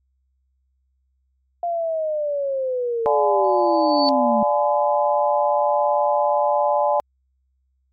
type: linear sweep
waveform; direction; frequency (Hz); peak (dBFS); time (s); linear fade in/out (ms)
sine; down; 698 to 213.2; -20; 1.63-4.43; 2
type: chord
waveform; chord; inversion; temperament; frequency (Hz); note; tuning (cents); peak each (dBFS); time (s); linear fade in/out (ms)
sine; D diminished seventh; none; just; 587.3 / 704.8 / 845.8 / 1014.9; D5 / F5 / Ab5 / Cb6; 0 / +16 / +31 / +47; -19 / -25 / -20 / -25; 3.06-7; 0
type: tone with exponential growth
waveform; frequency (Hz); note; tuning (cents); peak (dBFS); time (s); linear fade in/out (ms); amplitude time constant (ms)
sine; 4494; C#8; +23; -19; 3.44-4.09; 0; 140
effects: added 65 Hz sine -64 dBFS peak until 7.92 s + MP3 64 kbps